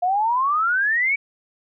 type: exponential sweep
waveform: sine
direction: up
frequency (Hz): 698.5 to 2300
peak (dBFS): -17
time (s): 0.02-1.16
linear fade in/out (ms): 10
effects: none